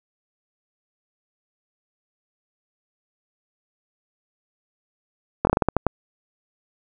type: slowing click train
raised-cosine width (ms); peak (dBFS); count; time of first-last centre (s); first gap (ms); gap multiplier
1; -3; 9; 5.45-5.867; 21; 1.25
effects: none